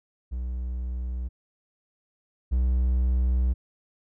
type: tone pair in turn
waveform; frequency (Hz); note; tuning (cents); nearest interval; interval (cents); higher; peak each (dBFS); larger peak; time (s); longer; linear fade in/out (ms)
triangle; 61.8 / 62.55; B1 / B1; +2 / +23; unison; 21; second; -26 / -18; second; 0.31-1.29 / 2.51-3.54; second; 20
effects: none